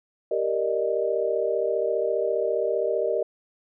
sine chord, Eb major seventh, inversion first, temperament equal, 392 / 466.2 / 587.3 / 622.3 Hz, G4 / Bb4 / D5 / Eb5, 0 / 0 / 0 / 0 cents, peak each -28 / -26 / -30 / -27 dBFS, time 0.31-3.23 s, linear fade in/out 5 ms, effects none

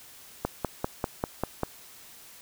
click train, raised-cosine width 1 ms, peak -12 dBFS, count 7, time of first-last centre 0.45-1.633 s, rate 5.07 Hz, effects white hiss -50 dBFS RMS until 2.41 s

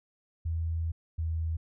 sine tone pair in turn, 82.1 / 81.11 Hz, E2 / E2, -6 / -27 cents, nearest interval unison, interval 21 cents, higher first, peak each -28 dBFS, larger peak neither, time 0.45-0.92 / 1.18-1.57 s, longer first, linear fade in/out 10 ms, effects none

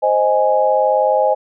sine chord, Ab major, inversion first, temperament equal, 523.3 / 622.3 / 830.6 Hz, C5 / Eb5 / Ab5, 0 / 0 / 0 cents, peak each -16 dBFS, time 0.02-1.35 s, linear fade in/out 20 ms, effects none

